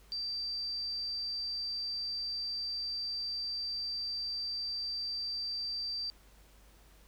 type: tone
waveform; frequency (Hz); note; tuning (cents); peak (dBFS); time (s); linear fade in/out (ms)
sine; 4676; D8; -8; -34; 0.12-6.1; 0
effects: added 50 Hz sine -59 dBFS peak until 7.07 s + pink hiss -63 dBFS RMS until 7.07 s